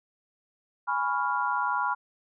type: chord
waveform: sine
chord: C# dominant seventh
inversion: second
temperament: equal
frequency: 830.6 / 987.8 / 1108.7 / 1396.9 Hz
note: G#5 / B5 / C#6 / E#6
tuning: 0 / 0 / 0 / 0 cents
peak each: -32 / -28 / -33 / -30 dBFS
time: 0.87-1.95 s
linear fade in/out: 20 ms
effects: none